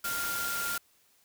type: tone in noise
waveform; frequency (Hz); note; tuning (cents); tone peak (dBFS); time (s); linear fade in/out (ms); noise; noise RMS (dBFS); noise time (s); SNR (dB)
sine; 1396.9; F6; 0; -33; 0.04-0.78; 5; white; -35; 0.04-0.78; -1
effects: white hiss -66 dBFS RMS until 1.24 s